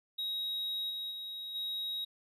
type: tone with level steps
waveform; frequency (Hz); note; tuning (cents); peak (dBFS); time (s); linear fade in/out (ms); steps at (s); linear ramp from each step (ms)
triangle; 3802; A#7; +33; -32 / -35 / -38 / -33; 0.18-2.05; 10; 0.89 / 1.1 / 1.54; 20
effects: resampled to 32000 Hz